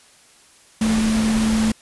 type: tone in noise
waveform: sine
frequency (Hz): 220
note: A3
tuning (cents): 0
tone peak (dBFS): -16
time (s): 0.81-1.72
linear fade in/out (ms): 5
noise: pink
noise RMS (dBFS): -26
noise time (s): 0.81-1.72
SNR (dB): +7
effects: white hiss -51 dBFS RMS until 1.81 s + resampled to 24000 Hz